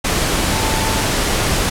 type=tone in noise; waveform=sine; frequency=883 Hz; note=A5; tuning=6 cents sharp; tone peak=-25 dBFS; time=0.52-1.02 s; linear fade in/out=10 ms; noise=pink; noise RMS=-17 dBFS; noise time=0.04-1.7 s; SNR=-11 dB; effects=low-pass 11000 Hz 12 dB/octave